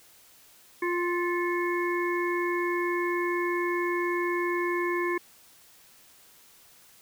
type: harmonic tone with a mistuned harmonic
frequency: 350 Hz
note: F4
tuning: 4 cents sharp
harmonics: 1 / 3 / 5 / 6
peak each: -27 / -32 / -34 / -35 dBFS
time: 0.82-5.18 s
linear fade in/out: 5 ms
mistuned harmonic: 6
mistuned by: +63 cents
effects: white hiss -56 dBFS RMS until 7.01 s